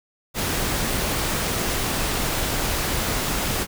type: noise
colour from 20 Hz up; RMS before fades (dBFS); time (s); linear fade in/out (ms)
pink; -24; 0.34-3.67; 50
effects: none